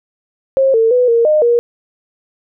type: tone with pitch steps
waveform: sine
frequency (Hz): 536 / 451.1 / 496.6 / 464.9 / 611 / 475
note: C5 / A4 / B4 / A#4 / D#5 / A#4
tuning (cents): +42 / +43 / +9 / -5 / -32 / +33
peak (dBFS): -8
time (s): 0.57-1.59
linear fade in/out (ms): 0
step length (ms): 170
effects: none